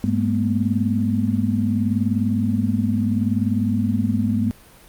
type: tone cluster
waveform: sine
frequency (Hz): 101.7 / 206.4 / 225.6 / 246.3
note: G#2 / G#3 / A3 / B3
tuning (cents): -36 / -10 / +44 / -5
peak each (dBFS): -23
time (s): 0.04-4.51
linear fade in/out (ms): 0
effects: pink hiss -48 dBFS RMS until 4.88 s + Opus 48 kbps